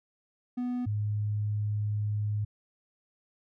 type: tone pair in turn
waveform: triangle / sine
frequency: 246.9 / 104.83 Hz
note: B3 / G#2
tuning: 0 / +17 cents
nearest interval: octave + minor third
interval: 1483 cents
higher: first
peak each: -27 dBFS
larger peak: neither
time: 0.57-0.86 / 0.86-2.45 s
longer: second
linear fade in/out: 10 ms
effects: none